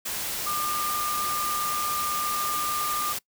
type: tone in noise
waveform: sine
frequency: 1200 Hz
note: D6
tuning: 37 cents sharp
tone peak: -27 dBFS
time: 0.46-3.13 s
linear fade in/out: 10 ms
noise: white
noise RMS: -31 dBFS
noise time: 0.05-3.19 s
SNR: +1 dB
effects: noise-tail reverb RT60 0.1 s tail -23 dB re dry